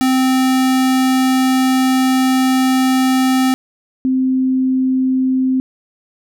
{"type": "tone pair in turn", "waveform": ["square", "sine"], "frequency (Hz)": [260, 260], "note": ["C4", "C4"], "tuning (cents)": [-11, -11], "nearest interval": "unison", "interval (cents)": 0, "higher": "neither", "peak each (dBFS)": -12, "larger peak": "neither", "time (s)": [[0.01, 3.54], [4.05, 5.6]], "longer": "first", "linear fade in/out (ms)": 0, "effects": []}